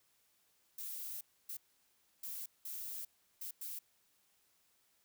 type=noise bursts at uneven times; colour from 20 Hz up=violet; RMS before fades=-44 dBFS; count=6; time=0.78-1.21 / 1.49-1.57 / 2.23-2.46 / 2.65-3.05 / 3.41-3.51 / 3.61-3.79 s; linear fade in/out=5 ms; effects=white hiss -74 dBFS RMS until 5.04 s